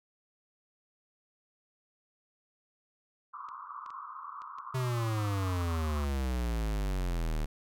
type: band-pass noise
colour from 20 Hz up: pink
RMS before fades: -44 dBFS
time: 3.33-6.05 s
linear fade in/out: 10 ms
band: 1000 to 1300 Hz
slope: 96 dB/octave
type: clicks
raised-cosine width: 0.2 ms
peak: -37 dBFS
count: 9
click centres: 3.488 / 3.862 / 3.904 / 4.419 / 4.585 / 4.77 / 4.909 / 5.001 / 5.565 s
type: exponential sweep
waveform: square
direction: down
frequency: 131.4 to 37 Hz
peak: -30 dBFS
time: 4.74-7.46 s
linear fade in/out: 10 ms
effects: none